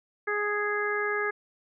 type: harmonic tone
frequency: 415.3 Hz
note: G#4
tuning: in tune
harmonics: 1 / 2 / 3 / 4 / 5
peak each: -30 / -39 / -33 / -30 / -35 dBFS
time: 0.27-1.31 s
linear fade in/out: 10 ms
effects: none